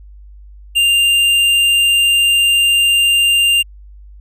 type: tone with tanh clipping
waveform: triangle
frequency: 2794 Hz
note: F7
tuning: in tune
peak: -11 dBFS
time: 0.75-3.63 s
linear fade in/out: 20 ms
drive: 15 dB
effects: added 50 Hz sine -35 dBFS peak until 4.2 s